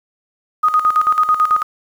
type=tone with tremolo; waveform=sine; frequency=1244.5 Hz; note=D#6; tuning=in tune; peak=-9 dBFS; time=0.63-1.63 s; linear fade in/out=10 ms; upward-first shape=square; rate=9.1 Hz; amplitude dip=70%; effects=7-bit